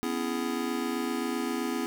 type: chord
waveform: square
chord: C# minor seventh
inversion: third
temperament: just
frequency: 249.5 / 277.2 / 332.6 / 415.8 Hz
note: B3 / C#4 / E4 / G#4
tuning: +18 / 0 / +16 / +2 cents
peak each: -33 / -37 / -35 / -37 dBFS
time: 0.03-1.86 s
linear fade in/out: 0 ms
effects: none